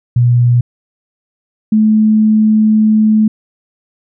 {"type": "tone pair in turn", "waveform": "sine", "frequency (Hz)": [121.3, 216.1], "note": ["B2", "A3"], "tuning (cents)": [-31, -31], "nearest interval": "minor seventh", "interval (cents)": 1000, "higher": "second", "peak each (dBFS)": -6, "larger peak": "neither", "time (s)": [[0.16, 0.61], [1.72, 3.28]], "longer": "second", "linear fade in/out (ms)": 5, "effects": []}